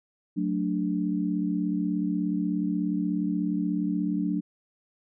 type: chord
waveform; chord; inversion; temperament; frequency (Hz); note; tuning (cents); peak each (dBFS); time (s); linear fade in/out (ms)
sine; D major; first; just; 183.54 / 220.2 / 293.7; F#3 / A3 / D4; -14 / +2 / 0; -28 / -31 / -28; 0.36-4.41; 20
effects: none